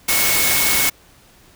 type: tone in noise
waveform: sine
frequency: 2200 Hz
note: C#7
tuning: 14 cents flat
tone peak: -22 dBFS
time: 0.08-0.9 s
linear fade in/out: 10 ms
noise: white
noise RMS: -17 dBFS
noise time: 0.08-0.9 s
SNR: -8 dB
effects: pink hiss -50 dBFS RMS until 1.55 s